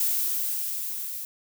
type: noise with level ramp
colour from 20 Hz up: violet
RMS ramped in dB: -24 to -35 dBFS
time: 0-1.25 s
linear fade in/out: 2 ms
effects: none

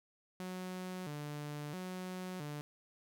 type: tone with vibrato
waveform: sawtooth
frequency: 164.81 Hz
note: E3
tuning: in tune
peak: -37 dBFS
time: 0.4-2.61 s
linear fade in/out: 0 ms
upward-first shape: square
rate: 0.75 Hz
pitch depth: 190 cents each way
effects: none

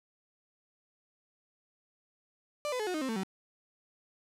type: tone with pitch steps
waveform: 35% pulse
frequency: 591 / 502.7 / 427.7 / 363.8 / 309.5 / 263.3 / 223.9 / 190.5 Hz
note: D5 / B4 / A4 / F#4 / D#4 / C4 / A3 / G3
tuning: +11 / +31 / -49 / -29 / -9 / +11 / +30 / -49 cents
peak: -30 dBFS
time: 2.65-3.234 s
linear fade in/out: 0 ms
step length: 73 ms
effects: low-pass 11000 Hz 12 dB/octave

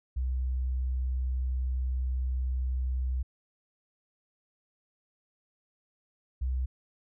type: tone pair in turn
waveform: sine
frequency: 63.7 / 63.95 Hz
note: C2 / C2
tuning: -46 / -39 cents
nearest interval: unison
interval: 7 cents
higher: second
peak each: -27 dBFS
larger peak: neither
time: 0.16-3.23 / 6.41-6.66 s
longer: first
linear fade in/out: 10 ms
effects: none

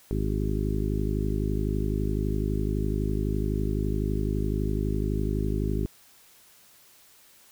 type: harmonic tone with a mistuned harmonic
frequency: 51.91 Hz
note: G#1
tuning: in tune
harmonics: 1 / 2 / 3 / 4 / 5 / 6 / 7 / 8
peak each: -28 / -31 / -33 / -34 / -35 / -36 / -36 / -37 dBFS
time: 0.11-5.86 s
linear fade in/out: 0 ms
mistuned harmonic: 8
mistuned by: -43 cents
effects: white hiss -56 dBFS RMS until 7.51 s

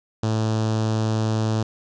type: tone with notch filter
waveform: sawtooth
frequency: 110 Hz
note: A2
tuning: in tune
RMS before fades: -22 dBFS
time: 0.23-1.63 s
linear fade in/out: 5 ms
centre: 2100 Hz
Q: 1.1
effects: resampled to 16000 Hz + 9-bit

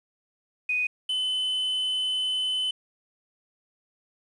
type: tone pair in turn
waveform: sine / triangle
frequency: 2489 / 3030 Hz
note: D#7 / F#7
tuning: 0 / +40 cents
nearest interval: minor third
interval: 340 cents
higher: second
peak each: -23 dBFS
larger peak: neither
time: 0.69-0.87 / 1.09-2.71 s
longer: second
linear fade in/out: 5 ms
effects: resampled to 22050 Hz + 9-bit

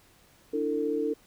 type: chord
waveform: sine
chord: D suspended second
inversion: none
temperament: equal with one note detuned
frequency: 293.7 / 329.6 / 448.7 Hz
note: D4 / E4 / A4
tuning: 0 / 0 / +34 cents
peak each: -31 / -33 / -28 dBFS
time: 0.53-1.14 s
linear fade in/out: 10 ms
effects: pink hiss -60 dBFS RMS until 1.26 s

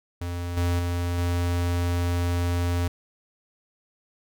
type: tone with level steps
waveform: square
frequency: 87.31 Hz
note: F2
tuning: in tune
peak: -29 / -22 / -25 / -23 dBFS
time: 0.21-2.88 s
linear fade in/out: 5 ms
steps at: 0.57 / 0.79 / 1.18 s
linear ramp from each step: 2 ms
effects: none

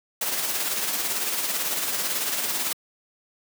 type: noise with tremolo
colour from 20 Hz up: white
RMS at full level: -25 dBFS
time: 0.21-2.73 s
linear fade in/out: 5 ms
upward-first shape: sine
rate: 18 Hz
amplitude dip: 40%
effects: high-pass 200 Hz 12 dB/octave

